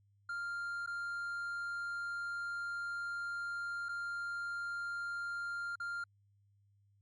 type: tone with dropouts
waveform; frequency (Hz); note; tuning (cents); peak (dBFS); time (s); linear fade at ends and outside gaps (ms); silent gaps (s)
triangle; 1396.9; F6; 0; -35; 0.29-6.04; 5; 0.863-0.873 / 3.887-3.89 / 5.757-5.8
effects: added 100 Hz sine -67 dBFS peak until 7.01 s + MP3 48 kbps